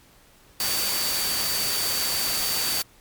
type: tone in noise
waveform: sine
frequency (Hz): 4584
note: D8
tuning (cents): -43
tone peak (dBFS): -28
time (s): 0.6-2.82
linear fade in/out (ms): 2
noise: white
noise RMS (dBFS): -26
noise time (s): 0.6-2.82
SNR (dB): -5
effects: pink hiss -55 dBFS RMS until 3 s + MP3 96 kbps